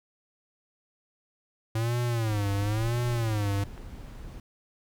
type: tone with vibrato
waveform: square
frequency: 110 Hz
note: A2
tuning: in tune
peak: -26 dBFS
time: 1.75-3.64 s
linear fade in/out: 5 ms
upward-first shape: sine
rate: 0.97 Hz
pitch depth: 170 cents each way
type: noise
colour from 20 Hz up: brown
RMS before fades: -41 dBFS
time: 2.26-4.4 s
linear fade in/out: 2 ms
type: click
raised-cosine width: 0.5 ms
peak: -31 dBFS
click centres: 3.778 s
effects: none